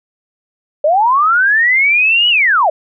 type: linear two-way sweep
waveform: sine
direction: up then down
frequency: 570 to 2960 to 570 Hz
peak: -8 dBFS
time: 0.84-2.7 s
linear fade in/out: 5 ms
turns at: 2.29 s
effects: none